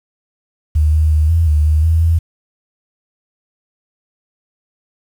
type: tone with pitch steps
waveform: sine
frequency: 76.4 / 77.9 / 76.9 / 82.8 / 75.6 / 77.2 / 81.4 / 82.6 Hz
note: D#2 / D#2 / D#2 / E2 / D#2 / D#2 / E2 / E2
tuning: -31 / +3 / -20 / +8 / -49 / -13 / -21 / +4 cents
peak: -9 dBFS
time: 0.75-2.19 s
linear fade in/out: 10 ms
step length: 180 ms
effects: 7-bit